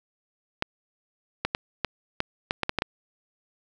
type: clicks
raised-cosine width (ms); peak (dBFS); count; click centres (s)
0.3; -8; 10; 0.624 / 1.45 / 1.549 / 1.847 / 2.204 / 2.509 / 2.633 / 2.694 / 2.787 / 2.821
effects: none